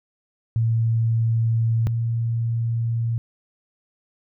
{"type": "tone pair in turn", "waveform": "sine", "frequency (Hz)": [114, 115.66], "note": ["A#2", "A#2"], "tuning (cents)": [-38, -13], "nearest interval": "unison", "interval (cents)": 25, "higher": "second", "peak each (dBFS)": [-17, -20], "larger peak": "first", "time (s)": [[0.56, 1.87], [1.87, 3.18]], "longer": "neither", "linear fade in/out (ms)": 0, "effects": []}